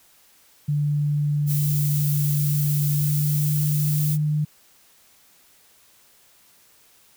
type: tone with pitch glide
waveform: sine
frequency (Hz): 146.83 to 150.61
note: D3 to D3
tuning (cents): 0 to +44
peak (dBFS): -19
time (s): 0.68-4.45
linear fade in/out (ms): 10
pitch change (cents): +44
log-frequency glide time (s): 2.85-4
type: noise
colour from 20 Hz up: violet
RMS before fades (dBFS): -29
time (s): 1.46-4.18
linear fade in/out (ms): 50
effects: white hiss -56 dBFS RMS until 7.16 s